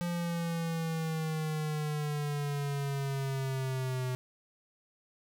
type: exponential sweep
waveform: square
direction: down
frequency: 174.3 to 126.9 Hz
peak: -32 dBFS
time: 0.01-4.15 s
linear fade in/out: 0 ms
effects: 10-bit